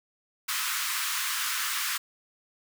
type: high-pass noise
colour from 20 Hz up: pink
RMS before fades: -30 dBFS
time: 0.48-1.98 s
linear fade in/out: 10 ms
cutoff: 1100 Hz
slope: 48 dB/octave
effects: none